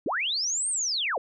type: linear two-way sweep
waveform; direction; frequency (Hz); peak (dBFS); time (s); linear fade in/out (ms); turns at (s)
sine; up then down; 200 to 8870 to 408.6; -25; 0.06-1.18; 2; 0.69
effects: none

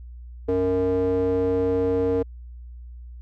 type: tone with band-pass filter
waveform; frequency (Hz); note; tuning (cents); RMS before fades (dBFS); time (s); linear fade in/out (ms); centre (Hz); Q
square; 92.5; F#2; 0; -22; 0.48-2.23; 10; 410; 9.3
effects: added 60 Hz sine -37 dBFS peak until 3.21 s

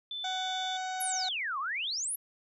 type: tone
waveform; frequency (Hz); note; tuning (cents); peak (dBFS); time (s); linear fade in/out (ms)
sine; 3520; A7; 0; -35; 0.11-0.77; 2
type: harmonic tone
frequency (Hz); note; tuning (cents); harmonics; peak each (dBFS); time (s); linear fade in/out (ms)
747; F#5; +16; 1 / 2 / 3 / 4 / 5 / 6 / 7 / 8 / 9 / 10; -34 / -41 / -48 / -52 / -45 / -54 / -57 / -49 / -54 / -56; 0.24-1.29; 5
type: exponential two-way sweep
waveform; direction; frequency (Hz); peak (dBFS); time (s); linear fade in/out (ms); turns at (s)
sine; down then up; 11920 to 1040 to 11920; -31; 1-2.16; 10; 1.59
effects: none

